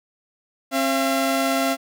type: tone pair together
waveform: sawtooth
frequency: 268.4 / 680 Hz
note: C4 / F5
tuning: +44 / -46 cents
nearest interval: octave + major third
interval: 1610 cents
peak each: -18 dBFS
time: 0.71-1.77 s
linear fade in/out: 50 ms
effects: none